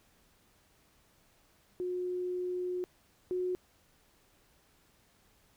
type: tone pair in turn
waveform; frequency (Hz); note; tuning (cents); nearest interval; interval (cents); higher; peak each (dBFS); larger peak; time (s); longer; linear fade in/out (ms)
sine; 361.3 / 364.2; F#4 / F#4; -41 / -27; unison; 14; second; -32 / -30; second; 1.8-2.84 / 3.31-3.55; first; 0
effects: pink hiss -67 dBFS RMS until 5.56 s